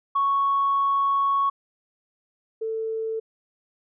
sine tone pair in turn, 1108.7 / 444.7 Hz, C#6 / A4, 0 / +18 cents, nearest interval octave + major third, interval 1582 cents, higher first, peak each -18 / -25 dBFS, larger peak first, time 0.15-1.5 / 2.61-3.2 s, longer first, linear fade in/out 10 ms, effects tanh soft clip ceiling -14 dBFS

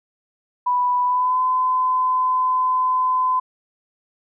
sine tone with pitch glide, 987.8 to 1018.5 Hz, B5 to C6, 0 to -47 cents, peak -16 dBFS, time 0.66-3.4 s, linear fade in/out 10 ms, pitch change +53 cents, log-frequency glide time 1.04-1.41 s, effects none

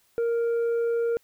triangle tone with tanh clipping, 466.2 Hz, A#4, in tune, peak -23 dBFS, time 0.18-1.17 s, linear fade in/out 0 ms, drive 8 dB, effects white hiss -65 dBFS RMS until 1.23 s

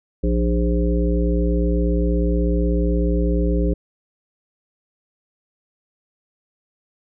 harmonic tone with a mistuned harmonic, 58.27 Hz, A#1, in tune, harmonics 1 / 3 / 5 / 7 / 9, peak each -18 / -23 / -25 / -26 / -28 dBFS, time 0.23-3.74 s, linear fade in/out 10 ms, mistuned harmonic 5, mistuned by +47 cents, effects none

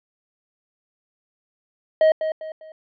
triangle tone with echo, 630 Hz, D#5, 21 cents sharp, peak -10 dBFS, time 2.01-2.12 s, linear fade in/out 2 ms, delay 200 ms, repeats 3, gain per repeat -9 dB, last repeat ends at 2.72 s, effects resampled to 11025 Hz

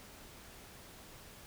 silence, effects pink hiss -54 dBFS RMS until 1.46 s

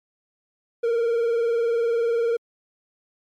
triangle tone with vibrato, 465.7 Hz, A#4, 2 cents flat, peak -17 dBFS, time 0.83-2.37 s, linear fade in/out 10 ms, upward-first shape triangle, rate 20 Hz, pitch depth 61 cents each way, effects MP3 96 kbps

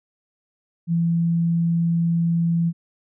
sine tone, 168.2 Hz, E3, 35 cents sharp, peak -17 dBFS, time 0.87-2.73 s, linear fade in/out 50 ms, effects none

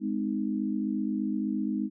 sine chord, Ab major, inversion none, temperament equal with one note detuned, 207.7 / 256.1 / 311.1 Hz, Ab3 / C4 / Eb4, 0 / -37 / 0 cents, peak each -30 / -32 / -32 dBFS, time 0-1.9 s, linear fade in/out 50 ms, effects none

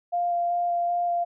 sine tone with vibrato, 697 Hz, F5, 4 cents flat, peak -22 dBFS, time 0.12-1.25 s, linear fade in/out 20 ms, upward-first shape square, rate 2.6 Hz, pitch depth 8 cents each way, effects none

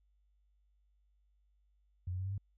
sine tone with pitch steps, 89.2 / 91.71 / 94.29 / 96.94 / 99.66 Hz, F2 / F#2 / F#2 / G2 / G2, +37 / -15 / +33 / -19 / +29 cents, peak -35 dBFS, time 2.07-2.38 s, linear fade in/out 5 ms, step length 62 ms, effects added 50 Hz sine -69 dBFS peak until 2.57 s

